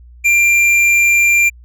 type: tone with tanh clipping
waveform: triangle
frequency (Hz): 2378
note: D7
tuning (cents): +21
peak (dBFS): -10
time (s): 0.24-1.5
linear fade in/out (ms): 20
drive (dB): 14
effects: added 60 Hz sine -37 dBFS peak until 1.64 s